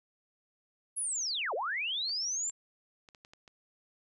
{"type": "linear two-way sweep", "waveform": "sine", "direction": "down then up", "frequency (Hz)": [10800, 390, 7470], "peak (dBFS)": -31, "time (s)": [0.96, 2.51], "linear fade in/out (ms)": 20, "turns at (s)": 1.54}
{"type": "clicks", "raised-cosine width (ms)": 0.2, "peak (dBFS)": -36, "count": 7, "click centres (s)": [2.094, 2.497, 3.088, 3.148, 3.249, 3.335, 3.478]}
{"effects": []}